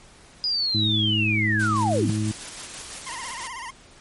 sine linear sweep, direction down, 4978 to 134.8 Hz, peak -21 dBFS, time 0.44-2.1 s, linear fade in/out 0 ms
harmonic tone, 107 Hz, A2, 48 cents flat, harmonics 1 / 2 / 3, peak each -24 / -27 / -29 dBFS, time 0.74-2.32 s, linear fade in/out 10 ms
white noise with tremolo, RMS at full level -35 dBFS, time 1.59-3.48 s, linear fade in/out 10 ms, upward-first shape square, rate 6.1 Hz, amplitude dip 30%
25% pulse tone with vibrato, 987.8 Hz, B5, in tune, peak -29 dBFS, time 3.06-3.71 s, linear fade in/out 10 ms, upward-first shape sine, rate 16 Hz, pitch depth 140 cents each way
effects pink hiss -50 dBFS RMS until 4 s + MP3 48 kbps

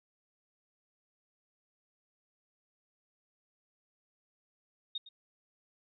sine tone with echo, 3708 Hz, A#7, 10 cents flat, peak -34 dBFS, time 4.95-4.98 s, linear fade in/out 5 ms, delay 110 ms, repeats 1, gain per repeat -15 dB, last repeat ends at 5.09 s, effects none

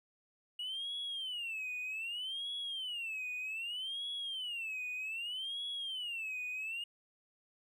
triangle tone with vibrato, 2883 Hz, F#7, 46 cents flat, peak -35 dBFS, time 0.59-6.84 s, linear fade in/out 5 ms, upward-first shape sine, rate 0.64 Hz, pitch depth 260 cents each way, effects tanh soft clip ceiling -33 dBFS

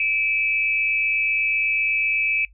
sine tone pair together, 2332 / 2580 Hz, D7 / E7, -13 / -38 cents, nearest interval major second, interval 175 cents, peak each -22 dBFS, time 0-2.45 s, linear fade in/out 2 ms, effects noise-tail reverb RT60 0.1 s tail -21 dB re dry + added 50 Hz sine -48 dBFS peak until 2.53 s

